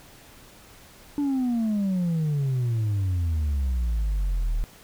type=exponential sweep; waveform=sine; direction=down; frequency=293.7 to 36.71 Hz; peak=-19 dBFS; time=1.18-4.64 s; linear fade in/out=0 ms; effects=tanh soft clip ceiling -21 dBFS + pink hiss -50 dBFS RMS until 4.83 s